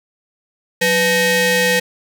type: ring-modulated tone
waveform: sawtooth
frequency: 682 Hz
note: F5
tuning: 41 cents flat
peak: -6 dBFS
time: 0.81-1.8 s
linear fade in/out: 10 ms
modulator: 1180 Hz
effects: none